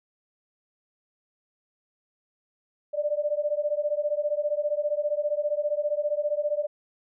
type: beating tone pair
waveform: sine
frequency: 585 / 600 Hz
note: D5 / D5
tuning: -7 / +37 cents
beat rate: 15 Hz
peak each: -27 dBFS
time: 2.93-6.67 s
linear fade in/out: 20 ms
effects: none